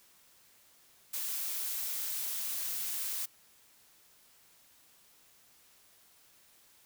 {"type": "noise", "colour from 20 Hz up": "blue", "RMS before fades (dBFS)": -36, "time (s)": [1.13, 3.26], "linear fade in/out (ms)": 10, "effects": ["white hiss -63 dBFS RMS until 6.85 s"]}